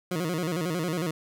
20% pulse tone with vibrato, 168.4 Hz, E3, 37 cents sharp, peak -22 dBFS, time 0.11-1.11 s, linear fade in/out 5 ms, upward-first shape square, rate 11 Hz, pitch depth 120 cents each way, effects none

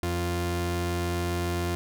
sawtooth tone pair together, 87.31 / 174.62 Hz, F2 / F3, 0 / 0 cents, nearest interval octave, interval 1200 cents, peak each -24 dBFS, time 0.03-1.75 s, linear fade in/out 0 ms, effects none

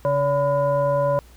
sine tone with frequency modulation, 570 Hz, C#5, 48 cents sharp, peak -17 dBFS, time 0.05-1.19 s, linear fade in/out 0 ms, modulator 430 Hz, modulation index 0.84, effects added 60 Hz sine -46 dBFS peak until 1.36 s + pink hiss -53 dBFS RMS until 1.36 s

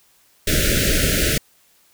pink band-stop noise, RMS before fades -18 dBFS, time 0.47-1.38 s, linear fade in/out 5 ms, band 630 to 1400 Hz, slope 96 dB/octave, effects white hiss -57 dBFS RMS until 1.93 s

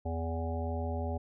harmonic tone, 82.41 Hz, E2, in tune, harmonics 1 / 3 / 5 / 7 / 9 / 10, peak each -33 / -40 / -42 / -41 / -42 / -46 dBFS, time 0.05-1.18 s, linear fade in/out 10 ms, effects none

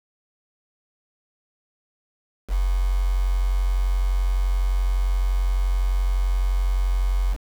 sine tone with quantisation, 45.84 Hz, F#1, 15 cents flat, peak -18 dBFS, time 2.48-7.37 s, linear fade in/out 50 ms, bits 6, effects none

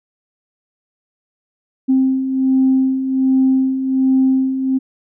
sine beating tone pair, 262.2 / 263.5 Hz, C4 / C4, +4 / +12 cents, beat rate 1.3 Hz, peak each -19 / -12 dBFS, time 1.88-4.79 s, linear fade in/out 20 ms, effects tanh soft clip ceiling -5 dBFS

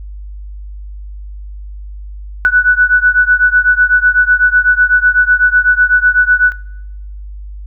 sine beating tone pair, 1480 / 1488 Hz, F#6 / F#6, 0 / +9 cents, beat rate 8 Hz, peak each -10 dBFS, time 2.45-6.52 s, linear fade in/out 0 ms, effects noise-tail reverb RT60 0.8 s tail -20 dB re dry + added 50 Hz sine -25 dBFS peak until 7.66 s

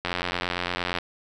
click train, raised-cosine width 0.3 ms, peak -10 dBFS, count 84, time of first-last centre 0.05-0.986 s, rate 88.7 Hz, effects none

